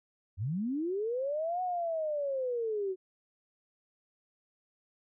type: linear two-way sweep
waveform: sine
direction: up then down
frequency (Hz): 82.9 to 740 to 365.8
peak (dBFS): -30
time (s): 0.37-2.96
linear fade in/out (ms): 50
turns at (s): 1.62
effects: none